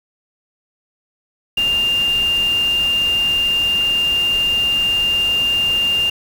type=tone in noise; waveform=sine; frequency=2800 Hz; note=F7; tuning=4 cents sharp; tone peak=-14 dBFS; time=1.57-6.1 s; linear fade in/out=5 ms; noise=pink; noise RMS=-31 dBFS; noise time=1.57-6.1 s; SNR=+14 dB; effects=none